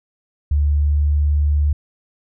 sine tone with pitch glide, 73 to 73.55 Hz, D2 to D2, -10 to +3 cents, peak -13 dBFS, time 0.51-1.73 s, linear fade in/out 5 ms, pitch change +13 cents, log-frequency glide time 0.64-1.1 s, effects none

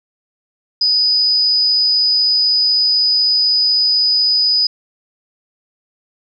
sine tone with amplitude modulation, 4978 Hz, D#8, in tune, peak -9 dBFS, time 0.81-4.67 s, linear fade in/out 5 ms, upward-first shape sine, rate 226 Hz, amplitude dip 40%, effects none

